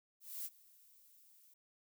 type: noise with ADSR envelope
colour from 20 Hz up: violet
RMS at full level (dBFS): -42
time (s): 0.2-1.54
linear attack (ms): 250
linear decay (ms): 42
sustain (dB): -23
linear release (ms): 6
effects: none